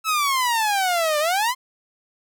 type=exponential two-way sweep; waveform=sawtooth; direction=down then up; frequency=1320 to 587.3 to 1062 Hz; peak=-15 dBFS; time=0.04-1.55 s; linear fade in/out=50 ms; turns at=1.19 s; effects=none